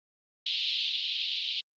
pink band-pass noise, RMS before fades -31 dBFS, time 0.46-1.61 s, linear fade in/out 5 ms, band 2900 to 4200 Hz, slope 48 dB/octave, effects Opus 24 kbps

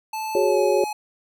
square tone with pitch glide, 873 to 844.7 Hz, A5 to G#5, -14 to +29 cents, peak -27 dBFS, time 0.13-0.93 s, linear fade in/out 5 ms, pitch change -57 cents, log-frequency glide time 0.44-0.59 s
sine chord, F# suspended second, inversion none, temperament equal, 370 / 415.3 / 554.4 Hz, F#4 / G#4 / C#5, 0 / 0 / 0 cents, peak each -21 dBFS, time 0.35-0.84 s, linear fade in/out 2 ms
effects none

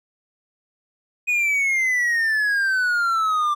triangle exponential sweep, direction down, 2489 to 1174.7 Hz, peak -16 dBFS, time 1.27-3.55 s, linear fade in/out 20 ms, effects none

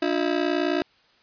30% pulse ring-modulated tone, 324.8 Hz, E4, 26 cents flat, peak -16 dBFS, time 0.02-0.82 s, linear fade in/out 0 ms, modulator 29.7 Hz, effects white hiss -60 dBFS RMS until 1.22 s + resampled to 11025 Hz

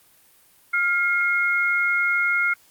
sine tone pair together, 1402 / 2151 Hz, F6 / C7, +6 / +47 cents, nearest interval perfect fifth, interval 741 cents, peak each -21 dBFS, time 0.73-2.54 s, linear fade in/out 10 ms, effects white hiss -56 dBFS RMS until 2.7 s + Opus 32 kbps

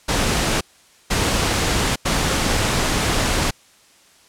pink noise bursts at uneven times, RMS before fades -19 dBFS, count 3, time 0.08-0.61 / 1.1-1.96 / 2.05-3.51 s, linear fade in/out 10 ms, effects white hiss -52 dBFS RMS until 4.28 s + low-pass 9000 Hz 12 dB/octave

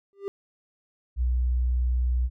triangle tone with exponential growth, 397.3 Hz, G4, 23 cents sharp, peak -23 dBFS, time 0.13-0.28 s, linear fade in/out 0 ms, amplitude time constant 32 ms
sine tone, 61.7 Hz, B1, 1 cent flat, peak -21 dBFS, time 1.16-2.3 s, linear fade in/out 50 ms
effects none

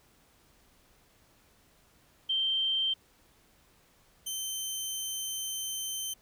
sine / 15% pulse tone pair in turn, 3136 / 3096 Hz, G7 / G7, 0 / -22 cents, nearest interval unison, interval 22 cents, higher first, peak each -26 dBFS, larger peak neither, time 2.29-2.94 / 4.26-6.14 s, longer second, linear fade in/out 10 ms, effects pink hiss -64 dBFS RMS until 6.21 s

